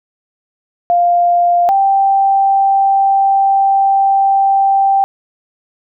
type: tone pair in turn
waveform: sine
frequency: 698.5 / 784 Hz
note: F5 / G5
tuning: 0 / 0 cents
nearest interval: major second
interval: 200 cents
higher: second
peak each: -8 dBFS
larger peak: neither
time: 0.9-1.69 / 1.69-5.04 s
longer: second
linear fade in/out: 0 ms
effects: none